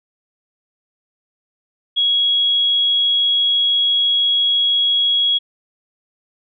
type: tone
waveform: sine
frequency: 3322 Hz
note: G#7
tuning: in tune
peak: -13 dBFS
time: 1.96-5.39 s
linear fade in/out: 20 ms
effects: none